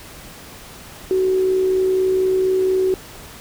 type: tone with amplitude modulation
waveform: sine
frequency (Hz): 375.4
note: F#4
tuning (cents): +25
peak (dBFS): -13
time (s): 1.11-2.94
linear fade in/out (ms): 0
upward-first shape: sine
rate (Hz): 64.2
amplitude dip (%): 30
effects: pink hiss -39 dBFS RMS until 3.4 s